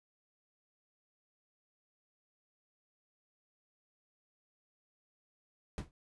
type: noise with exponential decay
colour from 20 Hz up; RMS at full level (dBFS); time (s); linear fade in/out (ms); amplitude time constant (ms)
brown; -32; 5.78-5.91; 1; 27
effects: resampled to 24000 Hz